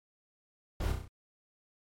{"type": "noise with echo", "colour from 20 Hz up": "brown", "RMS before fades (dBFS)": -31, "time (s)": [0.8, 0.92], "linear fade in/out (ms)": 5, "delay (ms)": 32, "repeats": 5, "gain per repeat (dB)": -4, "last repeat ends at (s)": 1.08, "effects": ["MP3 64 kbps"]}